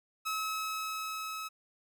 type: tone with level ramp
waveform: sawtooth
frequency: 1288 Hz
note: E6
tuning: 41 cents flat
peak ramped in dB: -28 to -34 dBFS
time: 0.25-1.49 s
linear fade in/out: 20 ms
effects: none